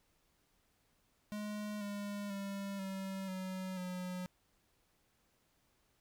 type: tone with pitch steps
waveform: square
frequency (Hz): 209.5 / 203.7 / 197.97 / 192.45 / 187.08 / 181.85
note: G#3 / G#3 / G3 / G3 / F#3 / F#3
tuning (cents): +15 / -33 / +17 / -32 / +19 / -30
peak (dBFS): -40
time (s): 1.32-4.26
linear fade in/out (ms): 0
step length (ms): 490
effects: pink hiss -75 dBFS RMS until 6 s